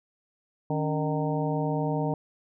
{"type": "harmonic tone with a mistuned harmonic", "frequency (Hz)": 153.7, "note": "D#3", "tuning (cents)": -21, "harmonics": [1, 2, 3, 4, 5, 6], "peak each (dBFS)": [-28, -31, -33, -34, -35, -36], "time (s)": [0.7, 2.14], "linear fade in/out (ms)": 2, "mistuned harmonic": 2, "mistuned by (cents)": -140, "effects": []}